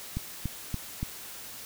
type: click train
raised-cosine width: 5 ms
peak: -18 dBFS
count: 4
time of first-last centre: 0.17-1.03 s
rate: 3.49 Hz
effects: white hiss -43 dBFS RMS until 1.65 s